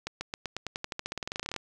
accelerating click train, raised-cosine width 0.2 ms, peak -16 dBFS, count 24, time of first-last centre 0.07-1.563 s, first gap 140 ms, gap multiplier 0.92, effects none

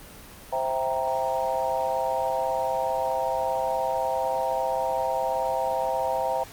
sine chord, C dominant seventh, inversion none, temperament equal, 523.3 / 659.3 / 784 / 932.3 Hz, C5 / E5 / G5 / Bb5, 0 / 0 / 0 / 0 cents, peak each -29 dBFS, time 0.52-6.44 s, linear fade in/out 10 ms, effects pink hiss -45 dBFS RMS until 6.52 s + Opus 24 kbps

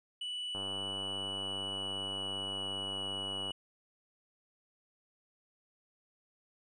triangle tone with pitch glide, 2960 to 2934 Hz, F#7 to F#7, 0 to -15 cents, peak -35 dBFS, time 0.21-3.52 s, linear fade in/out 5 ms, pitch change -15 cents, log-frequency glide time 0.42-3.08 s
click train, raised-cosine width 1 ms, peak -30 dBFS, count 289, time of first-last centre 0.55-3.507 s, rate 97.4 Hz
effects resampled to 24000 Hz

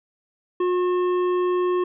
harmonic tone with a mistuned harmonic, 360 Hz, F#4, 47 cents flat, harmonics 1 / 3 / 5 / 7 / 9, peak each -19 / -28 / -42 / -44 / -48 dBFS, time 0.6-1.84 s, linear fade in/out 5 ms, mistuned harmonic 7, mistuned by +86 cents, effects none

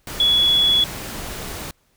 sine tone in noise, 3384 Hz, G#7, 32 cents sharp, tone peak -13 dBFS, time 0.2-0.84 s, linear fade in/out 2 ms, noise pink, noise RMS -31 dBFS, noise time 0.07-1.71 s, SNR +15 dB, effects pink hiss -63 dBFS RMS until 1.96 s

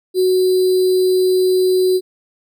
sine tone with sample-and-hold, 370 Hz, F#4, in tune, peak -11 dBFS, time 0.14-2.01 s, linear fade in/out 50 ms, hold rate 4410 Hz, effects none

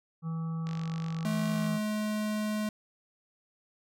harmonic tone, 163 Hz, E3, 19 cents flat, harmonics 1 / 3 / 5 / 7 / 8, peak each -31 / -53 / -54 / -49 / -54 dBFS, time 0.22-1.8 s, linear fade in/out 50 ms
click train, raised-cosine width 0.2 ms, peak -27 dBFS, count 49, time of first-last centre 0.67-1.664 s, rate 48.3 Hz
square tone with pitch glide, 215.2 to 212.7 Hz, A3 to G#3, -38 to +42 cents, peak -30 dBFS, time 1.25-2.69 s, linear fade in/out 2 ms, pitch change -20 cents, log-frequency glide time 1.48-1.76 s
effects none

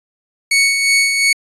sawtooth tone with tremolo, 2222 Hz, C#7, 4 cents sharp, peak -6 dBFS, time 0.51-1.33 s, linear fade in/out 5 ms, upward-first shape sine, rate 2.8 Hz, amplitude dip 45%, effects resampled to 24000 Hz

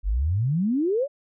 sine exponential sweep, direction up, 43.68 to 598 Hz, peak -20 dBFS, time 0.03-1.08 s, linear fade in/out 50 ms, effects none

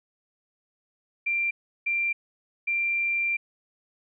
sine tone bursts at uneven times, 2369 Hz, D7, 14 cents sharp, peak -23 dBFS, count 3, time 1.26-1.51 / 1.86-2.13 / 2.67-3.37 s, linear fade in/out 10 ms, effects none

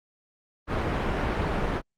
pink low-pass noise, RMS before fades -27 dBFS, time 0.67-1.82 s, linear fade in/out 50 ms, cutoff 1900 Hz, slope 12 dB/octave, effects Opus 32 kbps

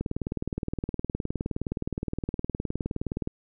click train, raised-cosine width 3 ms, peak -16 dBFS, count 64, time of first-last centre 0.01-3.274 s, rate 19.3 Hz, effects none

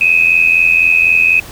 sine tone pair together, 2500 / 2584 Hz, D#7 / E7, +8 / -35 cents, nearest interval minor second, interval 57 cents, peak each -10 dBFS, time 0.01-1.4 s, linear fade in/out 2 ms, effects pink hiss -33 dBFS RMS until 1.51 s

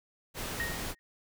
pink noise, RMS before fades -37 dBFS, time 0.34-0.95 s, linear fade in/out 50 ms
sine tone with exponential decay, 1866 Hz, A#6, 1 cent sharp, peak -29 dBFS, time 0.6-0.99 s, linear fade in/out 0 ms, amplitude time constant 84 ms
effects none

